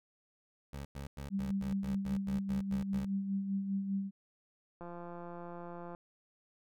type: tone bursts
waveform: 20% pulse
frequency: 69.9 Hz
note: C#2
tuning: 15 cents sharp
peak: -36 dBFS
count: 11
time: 0.73-3.05 s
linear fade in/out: 5 ms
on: 120 ms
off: 100 ms
type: tone with tremolo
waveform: sine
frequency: 196 Hz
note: G3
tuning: in tune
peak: -30 dBFS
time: 1.3-4.11 s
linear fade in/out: 50 ms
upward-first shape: sine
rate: 5 Hz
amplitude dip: 50%
type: click train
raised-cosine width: 1 ms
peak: -33 dBFS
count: 198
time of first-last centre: 4.81-5.949 s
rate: 173 Hz
effects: none